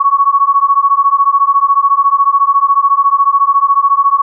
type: beating tone pair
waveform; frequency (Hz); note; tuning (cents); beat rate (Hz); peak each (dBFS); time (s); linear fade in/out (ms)
sine; 1108.7 / 1122.7; C#6 / C#6; 0 / +22; 14; -10; 0-4.22; 10
effects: none